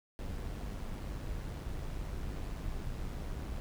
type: noise with amplitude modulation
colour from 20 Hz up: brown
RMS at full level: -37 dBFS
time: 0.19-3.6 s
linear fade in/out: 0 ms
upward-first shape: sine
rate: 100 Hz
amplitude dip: 45%
effects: none